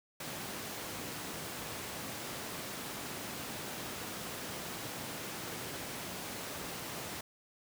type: high-pass noise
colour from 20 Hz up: pink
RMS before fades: -42 dBFS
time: 0.2-7.21 s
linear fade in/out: 5 ms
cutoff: 130 Hz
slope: 12 dB/octave
effects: none